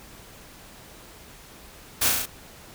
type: noise with echo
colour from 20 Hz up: white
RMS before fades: -22 dBFS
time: 2.01-2.09 s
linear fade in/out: 10 ms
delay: 34 ms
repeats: 5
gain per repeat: -2 dB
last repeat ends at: 2.26 s
effects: pink hiss -47 dBFS RMS until 2.74 s